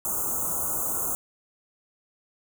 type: band-stop noise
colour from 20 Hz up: white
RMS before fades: -28 dBFS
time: 0.05-1.15 s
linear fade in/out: 0 ms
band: 1400 to 6400 Hz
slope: 96 dB/octave
effects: none